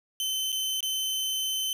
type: tone with dropouts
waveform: sawtooth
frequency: 3066 Hz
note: G7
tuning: 39 cents flat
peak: -24 dBFS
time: 0.2-1.73 s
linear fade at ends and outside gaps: 1 ms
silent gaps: 0.52-0.526 / 0.806-0.828 s
effects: none